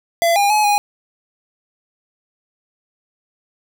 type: tone with pitch steps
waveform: square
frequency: 677 / 809 / 848 / 823 Hz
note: E5 / G#5 / G#5 / G#5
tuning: +46 / -46 / +36 / -16 cents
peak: -13 dBFS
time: 0.22-0.78 s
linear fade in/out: 0 ms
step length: 140 ms
effects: none